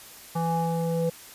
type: tone with low-pass filter sweep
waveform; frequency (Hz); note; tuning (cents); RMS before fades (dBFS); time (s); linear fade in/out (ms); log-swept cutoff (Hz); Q
square; 166.3; E3; +16; -26; 0.35-1.1; 10; 980 to 540; 5.5
effects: white hiss -46 dBFS RMS until 1.34 s + resampled to 32000 Hz